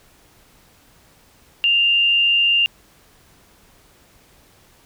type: tone with frequency modulation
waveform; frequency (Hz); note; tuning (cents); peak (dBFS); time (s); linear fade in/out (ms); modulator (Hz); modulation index
sine; 2794; F7; 0; -13; 1.64-2.66; 0; 123; 0.29
effects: pink hiss -53 dBFS RMS until 4.85 s